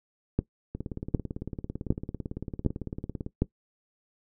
two click trains, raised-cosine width 3 ms, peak -10 / -21 dBFS, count 5 / 46, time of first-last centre 0.39-3.42 / 0.75-3.264 s, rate 1.32 / 17.9 Hz, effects noise-tail reverb RT60 0.1 s tail -18 dB re dry

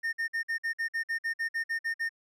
triangle tone bursts, 1826 Hz, A#6, 36 cents flat, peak -26 dBFS, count 14, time 0.03-2.093 s, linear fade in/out 20 ms, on 100 ms, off 51 ms, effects none

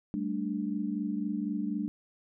sine chord, G suspended second, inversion none, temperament equal, 196 / 220 / 293.7 Hz, G3 / A3 / D4, 0 / 0 / 0 cents, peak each -34 dBFS, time 0.14-1.88 s, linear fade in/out 0 ms, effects none

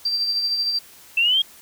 sine tone with tremolo, 4699 Hz, D8, in tune, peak -18 dBFS, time 0.05-0.79 s, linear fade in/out 5 ms, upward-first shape sine, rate 13 Hz, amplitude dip 40%
sine exponential sweep, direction up, 2650 to 3282 Hz, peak -15 dBFS, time 1.17-1.42 s, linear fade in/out 5 ms
effects white hiss -47 dBFS RMS until 1.61 s

